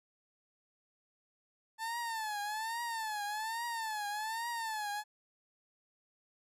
30% pulse tone with vibrato, 881 Hz, A5, 2 cents sharp, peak -33 dBFS, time 1.78-5.04 s, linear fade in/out 50 ms, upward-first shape triangle, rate 1.2 Hz, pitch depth 140 cents each way, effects resampled to 32000 Hz

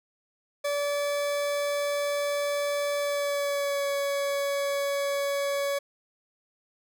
40% pulse tone with pitch glide, 576 to 562.8 Hz, D5 to C#5, -34 to +26 cents, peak -25 dBFS, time 0.64-5.79 s, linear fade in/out 10 ms, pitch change -40 cents, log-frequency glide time 2.99-3.88 s, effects none

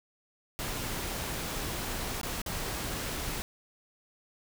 pink noise with dropouts, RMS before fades -35 dBFS, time 0.59-3.42 s, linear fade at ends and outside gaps 0 ms, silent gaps 2.213-2.232 / 2.417-2.462 s, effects none

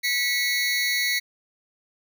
25% pulse tone pair together, 1960 / 2200 Hz, B6 / C#7, -14 / -14 cents, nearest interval major second, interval 200 cents, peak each -21 dBFS, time 0.03-1.2 s, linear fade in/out 20 ms, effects none

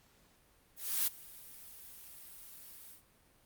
blue noise with ADSR envelope, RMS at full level -30 dBFS, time 0.76-3.03 s, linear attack 310 ms, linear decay 15 ms, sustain -22 dB, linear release 130 ms, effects pink hiss -67 dBFS RMS until 3.45 s + Opus 48 kbps

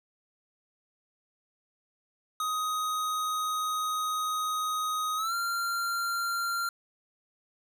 square tone with pitch glide, 1253 to 1382.3 Hz, D#6 to F6, +12 to -18 cents, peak -29 dBFS, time 2.4-6.69 s, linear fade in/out 2 ms, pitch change +170 cents, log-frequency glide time 5.16-5.34 s, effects none

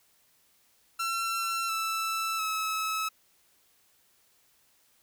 sawtooth tone with pitch steps, 1351 / 1322.4 / 1294.5 Hz, E6 / E6 / E6, +42 / +5 / -32 cents, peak -25 dBFS, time 0.99-3.09 s, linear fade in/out 10 ms, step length 700 ms, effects white hiss -66 dBFS RMS until 5.02 s

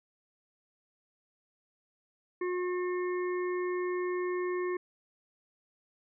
harmonic tone, 360 Hz, F#4, 47 cents flat, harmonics 1 / 3 / 5 / 6, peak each -30 / -40 / -44 / -46 dBFS, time 2.41-4.77 s, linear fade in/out 5 ms, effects none

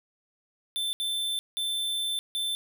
square tone bursts at uneven times, 3542 Hz, A7, 11 cents sharp, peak -28 dBFS, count 4, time 0.76-0.93 / 1-1.39 / 1.57-2.19 / 2.35-2.55 s, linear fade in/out 0 ms, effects none

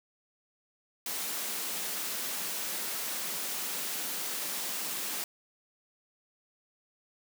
white high-pass noise, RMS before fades -35 dBFS, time 1.06-5.24 s, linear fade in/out 2 ms, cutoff 160 Hz, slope 96 dB/octave, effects none

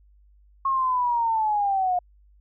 sine linear sweep, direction down, 1090 to 710 Hz, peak -20 dBFS, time 0.65-1.99 s, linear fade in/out 5 ms, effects added 50 Hz sine -53 dBFS peak until 2.4 s

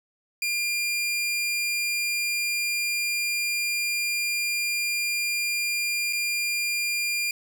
sawtooth tone with dropouts, 2400 Hz, D7, 37 cents sharp, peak -21 dBFS, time 0.42-7.31 s, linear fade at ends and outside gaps 2 ms, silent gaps 6.127-6.131 s, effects none

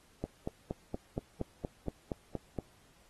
click train, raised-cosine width 2 ms, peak -21 dBFS, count 11, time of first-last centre 0.24-2.587 s, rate 4.26 Hz, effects pink hiss -65 dBFS RMS until 3.09 s + AAC 32 kbps

